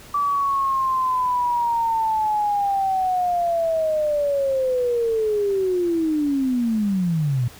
sine linear sweep, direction down, 1160 to 116.4 Hz, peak -18 dBFS, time 0.14-7.48 s, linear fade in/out 5 ms, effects pink hiss -44 dBFS RMS until 7.59 s

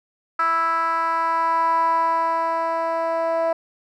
10% pulse tone with band-pass filter sweep, 329.6 Hz, E4, in tune, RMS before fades -21 dBFS, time 0.39-3.53 s, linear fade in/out 5 ms, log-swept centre 1300 to 710 Hz, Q 5.3, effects none

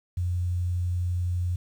sine tone with quantisation, 88.8 Hz, F2, 29 cents sharp, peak -24 dBFS, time 0.17-1.56 s, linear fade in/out 5 ms, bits 9, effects none

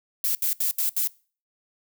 violet noise bursts, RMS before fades -24 dBFS, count 5, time 0.24-1.074 s, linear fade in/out 2 ms, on 110 ms, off 71 ms, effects noise-tail reverb RT60 0.4 s tail -23 dB re dry

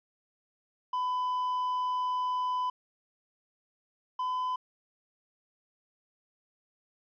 triangle tone pair in turn, 1002 / 1009.6 Hz, B5 / B5, +25 / +38 cents, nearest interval unison, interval 13 cents, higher second, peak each -26 / -27 dBFS, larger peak first, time 0.93-2.7 / 4.19-4.56 s, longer first, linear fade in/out 5 ms, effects resampled to 11025 Hz

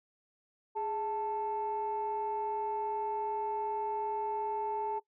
sine tone pair together, 415.9 / 881.3 Hz, G#4 / A5, +2 / +3 cents, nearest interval octave + minor second, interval 1301 cents, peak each -36 / -32 dBFS, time 0.75-5 s, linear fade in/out 20 ms, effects noise-tail reverb RT60 0.1 s tail -19 dB re dry + tanh soft clip ceiling -26 dBFS

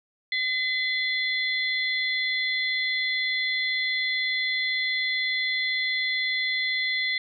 sine tone cluster, 2034 / 3447 / 4127 Hz, C7 / A7 / C8, -50 / -36 / -25 cents, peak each -25 / -31 / -32 dBFS, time 0.32-7.18 s, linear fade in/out 2 ms, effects none

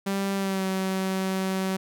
sawtooth tone with pitch glide, 196.3 to 189.83 Hz, G3 to F#3, +3 to +45 cents, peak -21 dBFS, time 0.06-1.77 s, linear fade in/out 10 ms, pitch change -58 cents, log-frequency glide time 0.36-0.65 s, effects none

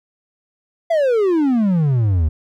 triangle exponential sweep, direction down, 688 to 73.42 Hz, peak -11 dBFS, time 0.9-2.29 s, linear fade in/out 10 ms, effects none

